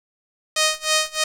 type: tone with tremolo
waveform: 5% pulse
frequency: 622.3 Hz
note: D#5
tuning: in tune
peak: -4 dBFS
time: 0.56-1.24 s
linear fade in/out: 5 ms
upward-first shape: sine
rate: 3.2 Hz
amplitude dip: 95%
effects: resampled to 32000 Hz + 7-bit